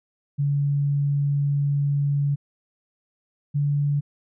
sine tone pair in turn, 142.5 / 144.07 Hz, C#3 / D3, +48 / -33 cents, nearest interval unison, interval 19 cents, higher second, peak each -19 dBFS, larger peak neither, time 0.38-2.36 / 3.54-4.01 s, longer first, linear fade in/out 20 ms, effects none

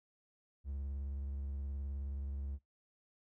triangle tone with vibrato, 69.3 Hz, C#2, in tune, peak -36 dBFS, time 0.64-2.59 s, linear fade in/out 50 ms, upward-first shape square, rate 19 Hz, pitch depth 44 cents each way, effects noise-tail reverb RT60 0.2 s tail -25 dB re dry

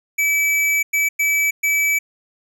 square tone bursts at uneven times, 2300 Hz, D7, 37 cents flat, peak -16 dBFS, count 4, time 0.18-0.83 / 0.93-1.09 / 1.19-1.51 / 1.63-1.99 s, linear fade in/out 10 ms, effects none

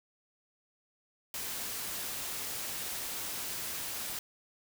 white noise, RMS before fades -38 dBFS, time 1.34-4.19 s, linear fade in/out 2 ms, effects none

